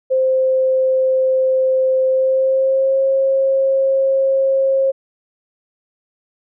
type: tone with pitch glide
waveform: sine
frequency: 522 to 537.6 Hz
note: C5 to C5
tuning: -4 to +47 cents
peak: -12 dBFS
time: 0.1-4.92 s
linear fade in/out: 20 ms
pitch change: +51 cents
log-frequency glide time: 2.08-3 s
effects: none